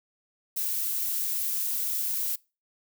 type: noise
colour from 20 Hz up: violet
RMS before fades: -29 dBFS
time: 0.56-2.36 s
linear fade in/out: 10 ms
effects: noise-tail reverb RT60 0.3 s tail -24 dB re dry